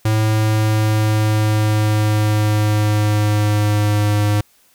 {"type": "tone with pitch glide", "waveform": "square", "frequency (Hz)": [108.8, 104.13], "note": ["A2", "G#2"], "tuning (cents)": [-19, 5], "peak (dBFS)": -14, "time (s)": [0.05, 4.41], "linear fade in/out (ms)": 5, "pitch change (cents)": -76, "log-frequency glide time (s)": [0.21, 4.24], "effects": ["white hiss -55 dBFS RMS until 4.74 s"]}